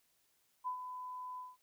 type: tone with ADSR envelope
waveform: sine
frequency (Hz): 1004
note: B5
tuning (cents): +28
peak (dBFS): -34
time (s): 0.64-1.57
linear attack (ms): 31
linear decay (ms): 95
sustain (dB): -8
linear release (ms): 190
effects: white hiss -75 dBFS RMS until 1.62 s